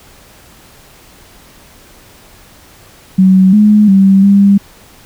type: tone with pitch steps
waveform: sine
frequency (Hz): 188.3 / 210.5 / 193.8 / 199.3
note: F#3 / G#3 / G3 / G3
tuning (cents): +31 / +24 / -20 / +29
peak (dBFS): -3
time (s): 3.18-4.58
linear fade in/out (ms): 10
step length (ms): 350
effects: pink hiss -41 dBFS RMS until 5.05 s